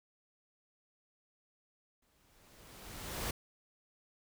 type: noise with exponential growth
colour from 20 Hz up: pink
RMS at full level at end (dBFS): -36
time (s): 2.02-3.31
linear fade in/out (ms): 5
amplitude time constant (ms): 280
effects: none